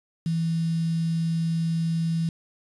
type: tone with quantisation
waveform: sine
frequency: 164.81 Hz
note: E3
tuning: in tune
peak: -22 dBFS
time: 0.26-2.29 s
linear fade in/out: 2 ms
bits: 7
effects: resampled to 22050 Hz